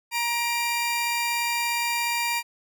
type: tone pair together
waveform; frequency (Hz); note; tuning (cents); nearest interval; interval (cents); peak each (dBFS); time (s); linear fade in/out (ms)
sawtooth; 943 / 2376; A#5 / D7; +20 / +20; octave + major third; 1600; -23; 0.11-2.43; 50
effects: none